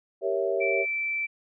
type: chord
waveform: sine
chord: G diminished seventh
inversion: none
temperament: equal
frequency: 392 / 466.2 / 554.4 / 659.3 Hz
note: G4 / Bb4 / Db5 / Fb5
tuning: 0 / 0 / 0 / 0 cents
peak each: -28 / -31 / -29 / -30 dBFS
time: 0.21-0.86 s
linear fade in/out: 50 ms
type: tone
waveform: sine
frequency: 2330 Hz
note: D7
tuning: 14 cents flat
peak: -26 dBFS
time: 0.6-1.27 s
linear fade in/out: 20 ms
effects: none